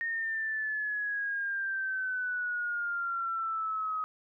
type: exponential sweep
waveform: sine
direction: down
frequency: 1848 to 1261 Hz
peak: -30 dBFS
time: 0.01-4.04 s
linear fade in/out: 0 ms
effects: none